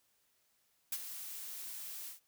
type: noise with ADSR envelope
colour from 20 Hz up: blue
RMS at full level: -35 dBFS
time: 0.92-2.2 s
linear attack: 6 ms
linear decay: 50 ms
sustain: -10 dB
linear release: 130 ms
effects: white hiss -75 dBFS RMS until 2.27 s